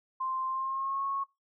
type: tone with pitch glide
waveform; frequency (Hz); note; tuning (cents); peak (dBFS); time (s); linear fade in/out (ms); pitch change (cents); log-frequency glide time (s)
sine; 1046.5 to 1098.5; C6 to C#6; 0 to -16; -30; 0.2-1.24; 10; +84; 0.47-1.04
effects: noise-tail reverb RT60 0.2 s tail -20 dB re dry